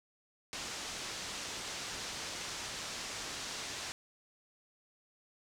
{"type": "low-pass noise", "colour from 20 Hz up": "white", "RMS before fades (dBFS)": -42, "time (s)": [0.53, 3.92], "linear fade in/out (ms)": 0, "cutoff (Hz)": 7000, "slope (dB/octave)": 24, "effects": []}